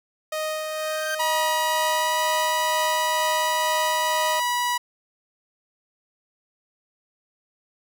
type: tone with tremolo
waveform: sawtooth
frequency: 622 Hz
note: D#5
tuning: 1 cent flat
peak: -21 dBFS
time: 0.32-4.4 s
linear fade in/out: 5 ms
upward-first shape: sine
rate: 2.1 Hz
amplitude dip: 30%
type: tone with exponential growth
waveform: 40% pulse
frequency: 1568 Hz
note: G6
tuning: in tune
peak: -23 dBFS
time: 0.55-1.15 s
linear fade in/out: 5 ms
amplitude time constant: 130 ms
type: tone with pitch glide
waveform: sawtooth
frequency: 964 to 974.6 Hz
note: B5 to B5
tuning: -42 to -23 cents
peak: -18 dBFS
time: 1.19-4.78 s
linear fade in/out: 10 ms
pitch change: +19 cents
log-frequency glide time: 1.65-2.2 s
effects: none